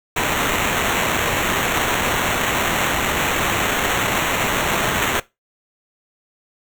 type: noise with sample-and-hold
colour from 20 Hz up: white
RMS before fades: -20 dBFS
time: 0.16-5.2 s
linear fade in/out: 5 ms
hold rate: 4900 Hz
effects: noise-tail reverb RT60 0.2 s tail -19 dB re dry